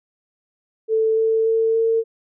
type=tone with pitch steps; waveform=sine; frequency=442.4 / 445.7 / 449.1 / 452.5 Hz; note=A4 / A4 / A4 / A4; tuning=+9 / +22 / +35 / +48 cents; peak=-15 dBFS; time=0.88-2.04 s; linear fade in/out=50 ms; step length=290 ms; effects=none